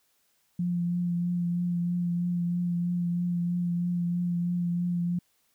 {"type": "tone with vibrato", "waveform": "sine", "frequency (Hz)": 174.61, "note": "F3", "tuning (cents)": 0, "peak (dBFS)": -25, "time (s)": [0.59, 5.19], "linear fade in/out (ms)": 5, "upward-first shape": "triangle", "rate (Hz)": 3.1, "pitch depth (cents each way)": 22, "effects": ["white hiss -70 dBFS RMS until 5.54 s"]}